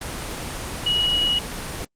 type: tone in noise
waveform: sine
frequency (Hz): 2911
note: F#7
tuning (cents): -29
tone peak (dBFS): -18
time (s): 0.86-1.39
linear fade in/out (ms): 5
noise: pink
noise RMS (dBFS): -30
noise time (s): 0.01-1.85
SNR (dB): +9
effects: low-pass 11000 Hz 12 dB/octave + Opus 24 kbps